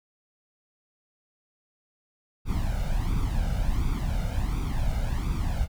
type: noise with flanger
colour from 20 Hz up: brown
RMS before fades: -26 dBFS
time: 2.45-5.68 s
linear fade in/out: 50 ms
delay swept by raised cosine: 0.84 to 1.4 ms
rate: 1.4 Hz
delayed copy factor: +0.75
effects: none